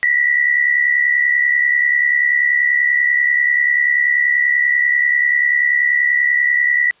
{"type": "tone pair together", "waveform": "sine", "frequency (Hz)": [1893.7, 1964], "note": ["A#6", "B6"], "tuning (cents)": [27, -10], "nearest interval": "minor second", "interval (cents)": 63, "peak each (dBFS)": [-18, -13], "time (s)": [0.03, 6.91], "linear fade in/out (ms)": 0, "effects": ["white hiss -53 dBFS RMS until 7 s", "resampled to 8000 Hz"]}